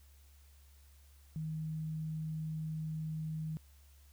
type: tone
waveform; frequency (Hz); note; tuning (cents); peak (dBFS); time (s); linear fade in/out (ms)
sine; 157.2; D#3; +18; -36; 1.36-3.57; 0
effects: added 70 Hz sine -58 dBFS peak until 4.12 s + white hiss -68 dBFS RMS until 4.12 s